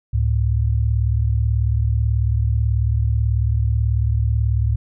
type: tone pair together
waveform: sine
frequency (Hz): 70.22 / 108.5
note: C#2 / A2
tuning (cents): +23 / -24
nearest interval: minor sixth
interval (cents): 753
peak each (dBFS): -18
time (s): 0.13-4.76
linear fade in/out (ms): 10
effects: none